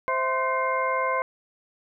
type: tone cluster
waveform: sine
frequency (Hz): 522 / 658 / 1041 / 1530 / 2118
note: C5 / E5 / C6 / G6 / C7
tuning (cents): -4 / -3 / -9 / -42 / +21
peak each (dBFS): -28 / -32 / -25 / -34 / -31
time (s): 0.08-1.22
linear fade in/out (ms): 0
effects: none